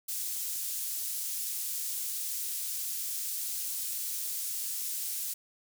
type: high-pass noise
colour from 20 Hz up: pink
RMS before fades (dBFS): -35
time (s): 0.08-5.34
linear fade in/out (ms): 10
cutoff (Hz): 8000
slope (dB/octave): 12
effects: none